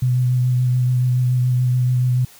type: tone with vibrato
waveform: sine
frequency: 125.4 Hz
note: B2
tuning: 27 cents sharp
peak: -14 dBFS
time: 0.02-2.25 s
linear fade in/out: 5 ms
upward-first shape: sine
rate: 7 Hz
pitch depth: 18 cents each way
effects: white hiss -46 dBFS RMS until 2.39 s